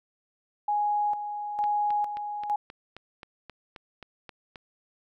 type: tone with tremolo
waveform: sine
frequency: 830.6 Hz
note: G#5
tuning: in tune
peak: -23 dBFS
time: 0.68-2.56 s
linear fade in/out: 5 ms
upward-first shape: square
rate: 1.1 Hz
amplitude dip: 60%
type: click train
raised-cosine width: 0.3 ms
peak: -26 dBFS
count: 12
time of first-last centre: 1.64-4.558 s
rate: 3.77 Hz
effects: none